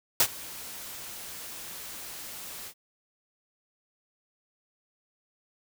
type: noise with ADSR envelope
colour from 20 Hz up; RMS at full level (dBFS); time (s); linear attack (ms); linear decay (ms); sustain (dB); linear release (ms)
white; -19; 0.2-2.74; 3; 65; -22; 74
effects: none